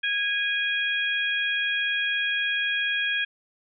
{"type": "harmonic tone", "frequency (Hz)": 823, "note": "G#5", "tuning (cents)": -16, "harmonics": [2, 3, 4], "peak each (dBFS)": [-26, -28, -29], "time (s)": [0.03, 3.25], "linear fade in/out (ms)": 10, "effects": []}